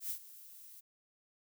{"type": "noise with ADSR envelope", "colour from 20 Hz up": "violet", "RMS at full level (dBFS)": -37, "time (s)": [0, 0.81], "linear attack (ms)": 97, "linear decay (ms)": 88, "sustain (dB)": -17, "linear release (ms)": 16, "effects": []}